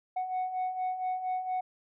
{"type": "beating tone pair", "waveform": "sine", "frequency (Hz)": [737, 741.3], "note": ["F#5", "F#5"], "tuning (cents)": [-7, 3], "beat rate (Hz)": 4.3, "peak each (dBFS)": [-35, -29], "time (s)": [0.16, 1.61], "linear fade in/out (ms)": 10, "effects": ["tanh soft clip ceiling -27 dBFS"]}